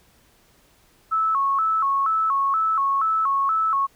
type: tone with vibrato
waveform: sine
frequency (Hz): 1200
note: D6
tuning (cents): +37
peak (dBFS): -18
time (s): 1.11-3.87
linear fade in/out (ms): 20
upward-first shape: square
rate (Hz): 2.1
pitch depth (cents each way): 150
effects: pink hiss -58 dBFS RMS until 3.95 s